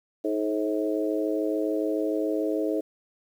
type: harmonic tone with a mistuned harmonic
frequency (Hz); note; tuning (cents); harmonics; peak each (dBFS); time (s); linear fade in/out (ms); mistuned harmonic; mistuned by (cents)
106.9; A2; -49; 3 / 4 / 5 / 6; -27 / -29 / -31 / -33; 0.24-2.81; 10; 3; -31
effects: 9-bit

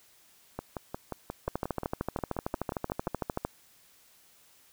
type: two click trains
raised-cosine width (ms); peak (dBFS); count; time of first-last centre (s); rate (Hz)
1; -16 / -20; 27 / 15; 1.48-3.45 / 0.59-3.077; 13.2 / 5.63
effects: white hiss -61 dBFS RMS until 4.72 s

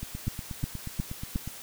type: two click trains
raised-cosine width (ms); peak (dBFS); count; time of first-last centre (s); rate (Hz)
5; -23 / -16; 13 / 4; 0.03-1.476 / 0.28-1.359; 8.3 / 2.78
effects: white hiss -44 dBFS RMS until 1.62 s

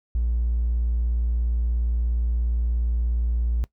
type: tone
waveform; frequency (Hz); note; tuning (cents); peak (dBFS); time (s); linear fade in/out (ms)
triangle; 58.5; A#1; +7; -17; 0.15-3.64; 0
effects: noise-tail reverb RT60 0.1 s tail -21 dB re dry + tanh soft clip ceiling -16 dBFS

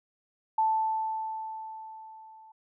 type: tone with level ramp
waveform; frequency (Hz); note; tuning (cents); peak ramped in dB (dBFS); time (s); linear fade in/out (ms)
sine; 880; A5; 0; -21 to -50; 0.58-2.52; 5
effects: none

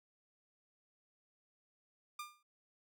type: tone with exponential decay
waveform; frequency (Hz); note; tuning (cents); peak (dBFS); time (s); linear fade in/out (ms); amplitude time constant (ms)
sawtooth; 1200; D6; +37; -36; 2.19-2.43; 5; 51
effects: noise-tail reverb RT60 0.1 s tail -24 dB re dry

